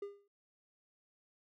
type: tone with exponential decay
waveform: triangle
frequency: 403.8 Hz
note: G#4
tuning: 49 cents flat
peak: -35 dBFS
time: 0.02-0.28 s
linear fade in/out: 5 ms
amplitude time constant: 56 ms
effects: none